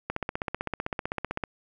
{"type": "click train", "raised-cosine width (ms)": 0.5, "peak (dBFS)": -14, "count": 22, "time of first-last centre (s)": [0.1, 1.438], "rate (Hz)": 15.7, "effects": []}